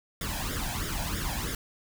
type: noise with flanger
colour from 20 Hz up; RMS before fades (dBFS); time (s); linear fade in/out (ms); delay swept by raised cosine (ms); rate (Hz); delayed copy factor
pink; -32; 0.21-1.55; 2; 0.57 to 1.25; 3.1; +0.75
effects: none